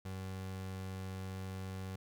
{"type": "tone", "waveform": "30% pulse", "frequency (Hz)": 94.7, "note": "F#2", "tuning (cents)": 41, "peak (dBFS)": -38, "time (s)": [0.05, 1.96], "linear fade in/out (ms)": 5, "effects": []}